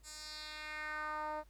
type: tone with band-pass filter sweep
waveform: 10% pulse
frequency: 305.3 Hz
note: D#4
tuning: 33 cents flat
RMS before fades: -43 dBFS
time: 0.03-1.44 s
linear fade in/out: 50 ms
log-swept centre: 7800 to 680 Hz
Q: 2.2
effects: added 52 Hz sine -60 dBFS peak until 1.49 s + pink hiss -72 dBFS RMS until 1.49 s